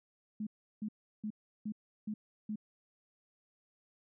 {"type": "tone bursts", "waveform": "sine", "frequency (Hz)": 213.2, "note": "G#3", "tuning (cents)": 46, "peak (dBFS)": -35, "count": 6, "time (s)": [0.4, 2.558], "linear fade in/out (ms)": 5, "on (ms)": 68, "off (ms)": 350, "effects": []}